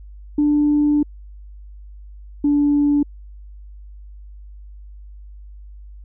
sine tone pair in turn, 295 / 289.9 Hz, D4 / D4, +8 / -22 cents, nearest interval unison, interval 30 cents, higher first, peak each -12 dBFS, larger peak neither, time 0.38-1.03 / 2.44-3.03 s, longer first, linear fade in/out 5 ms, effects tanh soft clip ceiling -9 dBFS + added 50 Hz sine -36 dBFS peak until 6.04 s

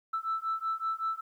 sine beating tone pair, 1318.5 / 1323.8 Hz, E6 / E6, 0 / +7 cents, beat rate 5.3 Hz, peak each -32 / -32 dBFS, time 0.13-1.21 s, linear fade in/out 10 ms, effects tanh soft clip ceiling -24 dBFS + 11-bit

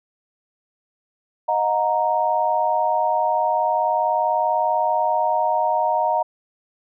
sine chord, D# minor, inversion none, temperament equal with one note detuned, 622.3 / 722.7 / 932.3 Hz, D#5 / F#5 / A#5, 0 / -41 / 0 cents, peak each -23 / -22 / -20 dBFS, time 1.48-6.23 s, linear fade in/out 10 ms, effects none

